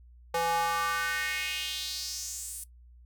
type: tone with high-pass filter sweep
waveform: square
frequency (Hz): 167.5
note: E3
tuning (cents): +28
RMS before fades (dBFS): -32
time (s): 0.34-2.64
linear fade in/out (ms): 5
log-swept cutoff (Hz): 630 to 9900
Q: 3.2
effects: noise-tail reverb RT60 0.1 s tail -17 dB re dry + added 60 Hz sine -51 dBFS peak until 3.05 s